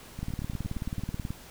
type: two click trains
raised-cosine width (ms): 5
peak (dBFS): -24 / -20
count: 8 / 21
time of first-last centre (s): 0.19-0.994 / 0.23-1.305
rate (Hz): 8.71 / 18.6
effects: pink hiss -49 dBFS RMS until 1.5 s